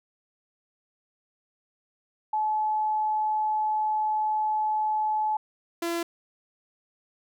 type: tone pair in turn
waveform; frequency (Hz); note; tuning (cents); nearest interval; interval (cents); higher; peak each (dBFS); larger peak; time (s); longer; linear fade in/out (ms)
sine / sawtooth; 859 / 339.1; A5 / E4; -42 / +49; octave + major third; 1609; first; -23; neither; 2.33-5.37 / 5.82-6.03; first; 5
effects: none